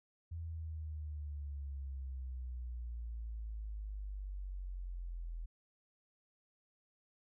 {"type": "exponential sweep", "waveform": "sine", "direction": "down", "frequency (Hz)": [83.8, 41.2], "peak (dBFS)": -40, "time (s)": [0.31, 5.46], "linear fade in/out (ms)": 10, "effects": []}